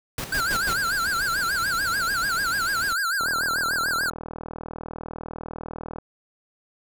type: noise bursts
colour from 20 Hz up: pink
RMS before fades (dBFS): -30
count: 4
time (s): 0.18-0.732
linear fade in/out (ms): 2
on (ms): 63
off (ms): 100
type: noise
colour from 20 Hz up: pink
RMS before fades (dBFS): -38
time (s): 0.23-2.93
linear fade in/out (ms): 2
type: tone with vibrato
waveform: square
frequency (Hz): 1480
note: F#6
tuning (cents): 0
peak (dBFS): -23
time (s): 0.32-4.1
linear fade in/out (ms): 5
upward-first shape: sine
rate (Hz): 6.8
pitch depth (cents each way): 180
type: click train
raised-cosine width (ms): 1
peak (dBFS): -20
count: 112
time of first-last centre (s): 3.21-5.985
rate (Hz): 40
effects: none